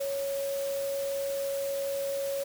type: tone in noise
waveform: sine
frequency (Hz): 554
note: C#5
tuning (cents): -1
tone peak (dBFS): -29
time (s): 0-2.44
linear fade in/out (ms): 10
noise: white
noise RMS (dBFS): -42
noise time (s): 0-2.44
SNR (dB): +10
effects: none